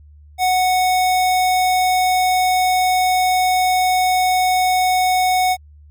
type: tone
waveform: square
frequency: 738 Hz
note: F#5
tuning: 5 cents flat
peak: -14 dBFS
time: 0.38-5.57 s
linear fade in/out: 50 ms
effects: added 74 Hz sine -41 dBFS peak until 5.9 s + MP3 96 kbps